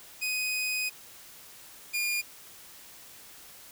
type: tone pair in turn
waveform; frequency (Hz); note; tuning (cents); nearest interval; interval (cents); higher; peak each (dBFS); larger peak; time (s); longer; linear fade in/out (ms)
sawtooth; 2500 / 2423; D#7 / D#7; +8 / -47; minor second; 55; first; -25 / -24; second; 0.21-0.9 / 1.93-2.22; first; 20
effects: white hiss -50 dBFS RMS until 3.71 s